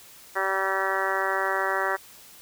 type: harmonic tone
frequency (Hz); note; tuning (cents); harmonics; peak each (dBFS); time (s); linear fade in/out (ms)
192.4; G3; -32; 2 / 3 / 4 / 5 / 6 / 7 / 8 / 9 / 10; -32 / -32 / -32 / -32 / -32 / -32 / -32 / -32 / -32; 0.35-1.97; 20
effects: white hiss -49 dBFS RMS until 2.41 s